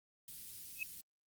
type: band-stop noise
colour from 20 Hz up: white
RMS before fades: -50 dBFS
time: 0.28-1.01 s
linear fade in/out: 2 ms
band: 200 to 3700 Hz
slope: 12 dB/octave
type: tone with exponential growth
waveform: sine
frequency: 2575 Hz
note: E7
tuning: 41 cents flat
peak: -32 dBFS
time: 0.75-0.83 s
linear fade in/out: 2 ms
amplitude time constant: 17 ms
effects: Opus 32 kbps